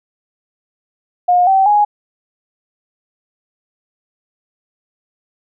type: tone with pitch steps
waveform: sine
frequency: 715 / 770.8 / 830.9 Hz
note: F5 / G5 / G#5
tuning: +41 / -29 / +1 cents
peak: -8 dBFS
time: 1.28-1.85 s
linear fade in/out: 10 ms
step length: 190 ms
effects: none